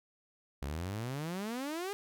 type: exponential sweep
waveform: sawtooth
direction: up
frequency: 65.6 to 415.8 Hz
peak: -32 dBFS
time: 0.62-1.93 s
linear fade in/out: 0 ms
effects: none